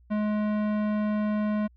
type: tone with tanh clipping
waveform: sine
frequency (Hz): 211.1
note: G#3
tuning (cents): +29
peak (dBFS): -26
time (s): 0.1-1.68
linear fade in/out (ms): 20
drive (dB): 17
effects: added 60 Hz sine -54 dBFS peak until 1.76 s